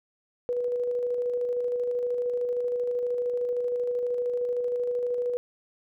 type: tone with tremolo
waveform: sine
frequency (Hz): 488.9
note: B4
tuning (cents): -18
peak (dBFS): -24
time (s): 0.49-5.37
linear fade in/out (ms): 0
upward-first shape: square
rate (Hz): 13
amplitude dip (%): 25
effects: none